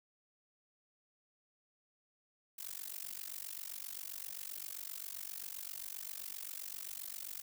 blue noise with amplitude modulation, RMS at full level -41 dBFS, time 2.58-7.42 s, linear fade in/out 10 ms, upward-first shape sine, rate 47.6 Hz, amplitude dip 100%, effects none

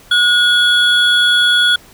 triangle tone pair together, 1449 / 3370 Hz, F#6 / G#7, -37 / +25 cents, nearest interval octave + minor third, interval 1462 cents, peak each -10 dBFS, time 0.11-1.76 s, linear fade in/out 5 ms, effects pink hiss -43 dBFS RMS until 1.93 s

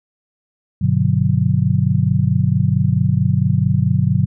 sine chord, G major seventh, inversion none, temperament just, 98 / 122.5 / 147 / 183.75 Hz, G2 / B2 / D3 / F#3, 0 / -14 / +2 / -12 cents, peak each -19 / -17 / -18 / -19 dBFS, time 0.81-4.26 s, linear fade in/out 10 ms, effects none

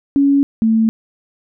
sine tone pair in turn, 279.8 / 222.9 Hz, C#4 / A3, +16 / +23 cents, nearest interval major third, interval 393 cents, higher first, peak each -9 / -10 dBFS, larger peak first, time 0.16-0.43 / 0.62-0.89 s, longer neither, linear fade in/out 0 ms, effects none

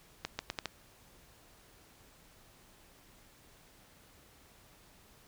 accelerating click train, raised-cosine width 0.2 ms, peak -17 dBFS, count 5, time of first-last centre 0.25-0.657 s, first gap 140 ms, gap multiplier 0.79, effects pink hiss -61 dBFS RMS until 5.27 s

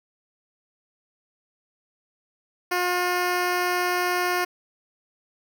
10% pulse tone with notch filter, 357.8 Hz, F4, 42 cents sharp, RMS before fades -24 dBFS, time 2.71-4.45 s, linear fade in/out 10 ms, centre 7600 Hz, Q 1.9, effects none

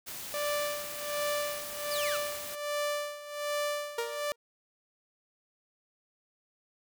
white noise, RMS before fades -41 dBFS, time 0.06-2.56 s, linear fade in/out 20 ms
sawtooth tone with tremolo, 587.3 Hz, D5, in tune, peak -25 dBFS, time 0.34-4.32 s, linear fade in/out 0 ms, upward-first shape sine, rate 1.3 Hz, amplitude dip 80%
sawtooth exponential sweep, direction down, 5190 to 1233 Hz, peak -33 dBFS, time 1.91-2.17 s, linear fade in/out 5 ms
sawtooth tone with exponential decay, 468 Hz, A#4, 7 cents sharp, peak -24 dBFS, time 3.98-4.36 s, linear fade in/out 5 ms, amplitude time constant 81 ms
effects none

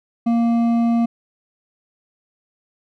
triangle tone with hard clipping, 233.1 Hz, A#3, in tune, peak -16 dBFS, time 0.26-1.06 s, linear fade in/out 10 ms, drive 11 dB, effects none

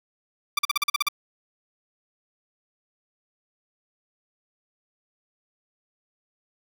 15% pulse tone bursts, 1174.7 Hz, D6, in tune, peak -13 dBFS, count 9, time 0.57-1.086 s, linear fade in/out 5 ms, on 20 ms, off 42 ms, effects none

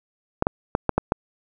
clicks, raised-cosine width 1 ms, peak -4 dBFS, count 6, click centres 0.424 / 0.469 / 0.751 / 0.893 / 0.98 / 1.121 s, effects none

